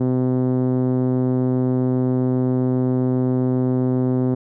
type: tone with low-pass filter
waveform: 5% pulse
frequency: 127.5 Hz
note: C3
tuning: 44 cents flat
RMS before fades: -19 dBFS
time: 0-4.35 s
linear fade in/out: 10 ms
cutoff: 280 Hz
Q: 1.3
effects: none